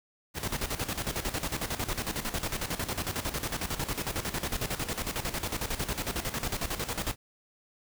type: noise with tremolo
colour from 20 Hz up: pink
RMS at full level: -31 dBFS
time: 0.34-7.16 s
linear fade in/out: 50 ms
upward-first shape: square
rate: 11 Hz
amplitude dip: 70%
effects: none